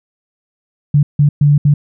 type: tone bursts at uneven times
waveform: sine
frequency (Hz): 145.5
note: D3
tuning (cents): -16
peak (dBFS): -6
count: 4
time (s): 0.94-1.03 / 1.19-1.29 / 1.41-1.58 / 1.65-1.74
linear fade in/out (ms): 5
effects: none